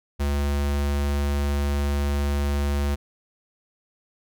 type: tone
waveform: square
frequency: 71.4 Hz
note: D2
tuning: 48 cents flat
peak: -22 dBFS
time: 0.19-2.96 s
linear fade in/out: 20 ms
effects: none